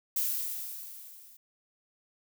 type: noise with level ramp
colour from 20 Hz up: violet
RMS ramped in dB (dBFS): -28 to -55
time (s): 0.16-1.37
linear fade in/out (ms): 5
effects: none